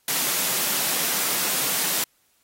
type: high-pass noise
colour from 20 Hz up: white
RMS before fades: -24 dBFS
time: 0.08-2.04 s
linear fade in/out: 2 ms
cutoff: 130 Hz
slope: 96 dB/octave
effects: white hiss -65 dBFS RMS until 2.43 s + AAC 48 kbps